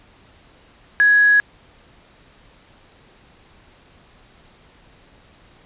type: tone with quantisation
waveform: sine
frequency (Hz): 1670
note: G#6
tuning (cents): +9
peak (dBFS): -10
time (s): 1-1.4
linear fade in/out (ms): 0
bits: 5
effects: pink hiss -51 dBFS RMS until 5.65 s + resampled to 8000 Hz